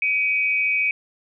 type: tone pair together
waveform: sine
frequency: 2286 / 2500 Hz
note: D7 / D#7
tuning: -47 / +8 cents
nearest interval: major second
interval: 155 cents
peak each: -21 dBFS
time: 0.02-0.91 s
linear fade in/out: 2 ms
effects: none